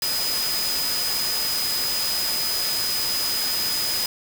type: tone in noise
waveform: sine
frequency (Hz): 4996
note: D#8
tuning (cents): +6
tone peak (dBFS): -24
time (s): 0.02-4.06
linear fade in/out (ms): 2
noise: white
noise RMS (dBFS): -27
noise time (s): 0.02-4.06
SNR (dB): 0
effects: none